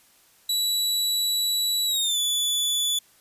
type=tone with pitch glide; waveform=sawtooth; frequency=3928 to 3459 Hz; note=B7 to A7; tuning=-10 to -30 cents; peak=-19 dBFS; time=0.49-2.99 s; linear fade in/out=5 ms; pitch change=-220 cents; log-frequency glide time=1.86-2.19 s; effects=white hiss -58 dBFS RMS until 3.2 s + resampled to 32000 Hz